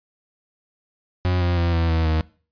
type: tone with pitch steps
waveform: 40% pulse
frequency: 90.3 / 87.93 / 85.63 / 83.38 / 81.2 / 79.07 Hz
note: F#2 / F2 / F2 / E2 / E2 / D#2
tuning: -42 / +12 / -34 / +20 / -26 / +28 cents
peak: -17 dBFS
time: 1.25-2.21 s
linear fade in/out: 0 ms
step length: 160 ms
effects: noise-tail reverb RT60 0.4 s tail -21 dB re dry + resampled to 11025 Hz